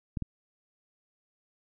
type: clicks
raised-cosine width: 5 ms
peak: -19 / -20 dBFS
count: 2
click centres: 0.172 / 0.223 s
effects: none